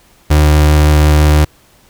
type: tone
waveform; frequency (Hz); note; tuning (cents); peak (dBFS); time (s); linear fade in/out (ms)
35% pulse; 75.5; D2; +48; -4; 0.3-1.45; 10
effects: pink hiss -48 dBFS RMS until 1.89 s